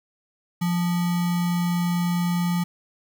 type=tone with sample-and-hold; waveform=sine; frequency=174.61 Hz; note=F3; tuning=in tune; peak=-20 dBFS; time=0.61-2.64 s; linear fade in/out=10 ms; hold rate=1050 Hz; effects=none